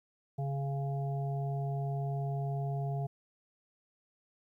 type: harmonic tone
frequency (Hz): 138.59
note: C#3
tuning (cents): 0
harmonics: 1 / 3 / 5 / 6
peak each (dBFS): -32 / -44 / -41 / -52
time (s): 0.38-3.07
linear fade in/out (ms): 10
effects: 12-bit